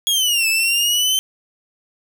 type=exponential two-way sweep; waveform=sawtooth; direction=down then up; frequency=3344 to 2608 to 3104 Hz; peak=-12 dBFS; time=0.07-1.19 s; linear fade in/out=0 ms; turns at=0.48 s; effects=none